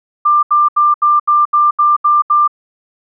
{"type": "tone bursts", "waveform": "sine", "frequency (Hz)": 1189, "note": "D6", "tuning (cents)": 21, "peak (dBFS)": -7, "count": 9, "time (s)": [0.25, 2.478], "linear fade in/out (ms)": 10, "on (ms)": 180, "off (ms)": 76, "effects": []}